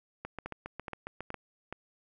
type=two click trains; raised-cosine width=0.5 ms; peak=-23 / -23 dBFS; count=4 / 9; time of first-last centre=0.46-1.726 / 0.25-1.343 s; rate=2.37 / 7.32 Hz; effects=none